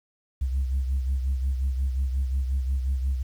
sine beating tone pair, 65.8 / 71.4 Hz, C2 / D2, +10 / -48 cents, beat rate 5.6 Hz, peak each -22 / -31 dBFS, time 0.41-3.23 s, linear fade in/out 10 ms, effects tanh soft clip ceiling -19 dBFS + 9-bit

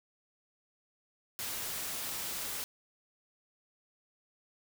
white noise, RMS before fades -38 dBFS, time 1.39-2.64 s, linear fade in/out 0 ms, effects none

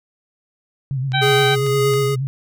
sine tone with vibrato, 132.7 Hz, C3, 25 cents sharp, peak -19 dBFS, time 0.91-2.27 s, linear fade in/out 0 ms, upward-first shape sine, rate 8.5 Hz, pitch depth 80 cents each way
click train, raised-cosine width 0.2 ms, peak -18 dBFS, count 4, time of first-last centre 1.12-1.937 s, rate 3.67 Hz
harmonic tone, 774 Hz, G5, 22 cents flat, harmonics 1 / 2 / 3 / 4 / 5, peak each -21 / -21 / -25 / -26 / -23 dBFS, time 1.13-1.56 s, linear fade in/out 20 ms
square tone with tremolo, 415.3 Hz, G#4, in tune, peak -15 dBFS, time 1.21-2.16 s, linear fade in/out 20 ms, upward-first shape triangle, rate 1.9 Hz, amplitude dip 45%
effects none

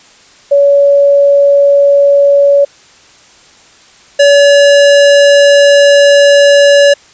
sine / square tone pair in turn, 565 / 569.3 Hz, C#5 / C#5, +33 / +46 cents, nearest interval unison, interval 13 cents, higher second, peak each -3 dBFS, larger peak neither, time 0.51-2.65 / 4.19-6.94 s, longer second, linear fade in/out 10 ms, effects white hiss -41 dBFS RMS until 7.13 s + resampled to 16000 Hz

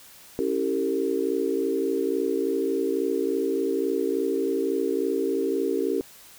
sine chord, C# diminished seventh, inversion none, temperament equal with one note detuned, 277.2 / 329.6 / 392 / 455.5 Hz, C#4 / E4 / G4 / Bb4, 0 / 0 / 0 / -40 cents, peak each -29 / -30 / -26 / -28 dBFS, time 0.39-6.01 s, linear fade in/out 0 ms, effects white hiss -49 dBFS RMS until 6.38 s

